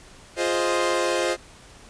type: chord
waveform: sawtooth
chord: F minor seventh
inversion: none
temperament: equal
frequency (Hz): 349.2 / 415.3 / 523.3 / 622.3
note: F4 / Ab4 / C5 / Eb5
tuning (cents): 0 / 0 / 0 / 0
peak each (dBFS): -22 / -26 / -21 / -24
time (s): 0.36-1.37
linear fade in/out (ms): 50
effects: pink hiss -48 dBFS RMS until 1.89 s + resampled to 22050 Hz